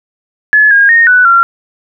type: tone with pitch steps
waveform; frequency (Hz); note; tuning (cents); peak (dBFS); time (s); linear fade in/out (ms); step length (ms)
sine; 1710 / 1627 / 1849 / 1487 / 1374; A6 / G#6 / A#6 / F#6 / F6; -50 / -36 / -15 / +8 / -29; -3; 0.53-1.43; 0; 180
effects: none